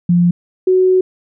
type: tone pair in turn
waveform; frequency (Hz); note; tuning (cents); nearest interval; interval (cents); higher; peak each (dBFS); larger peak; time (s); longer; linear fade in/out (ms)
sine; 174.61 / 371.4; F3 / F#4; 0 / +7; octave + minor second; 1307; second; -8; neither; 0.09-0.31 / 0.67-1.01; second; 5
effects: none